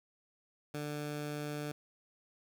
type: tone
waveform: 15% pulse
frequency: 148.1 Hz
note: D3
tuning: 15 cents sharp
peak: -31 dBFS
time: 0.74-1.72 s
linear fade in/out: 5 ms
effects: none